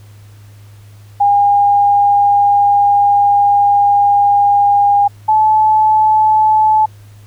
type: tone pair in turn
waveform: sine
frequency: 811 / 864.2 Hz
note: G#5 / A5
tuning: -41 / -31 cents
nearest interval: minor second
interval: 110 cents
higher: second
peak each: -7 dBFS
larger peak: neither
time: 1.2-5.08 / 5.28-6.86 s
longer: first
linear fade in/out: 10 ms
effects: added 103 Hz sine -36 dBFS peak until 7.26 s + pink hiss -49 dBFS RMS until 7.26 s